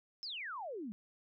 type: exponential sweep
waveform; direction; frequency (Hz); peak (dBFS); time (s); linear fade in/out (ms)
sine; down; 5390 to 196; -40; 0.23-0.92; 0
effects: none